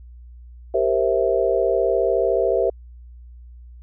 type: chord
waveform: sine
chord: C dominant seventh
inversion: second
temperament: equal with one note detuned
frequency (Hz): 392 / 466.2 / 525.7 / 659.3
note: G4 / Bb4 / C5 / E5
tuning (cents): 0 / 0 / +8 / 0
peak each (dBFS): -22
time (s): 0.74-2.7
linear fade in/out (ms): 5
effects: added 60 Hz sine -39 dBFS peak until 3.82 s